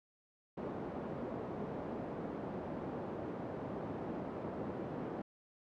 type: band-pass noise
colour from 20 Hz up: pink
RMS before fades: -42 dBFS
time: 0.57-5.22 s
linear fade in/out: 5 ms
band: 180 to 670 Hz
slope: 12 dB/octave
effects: none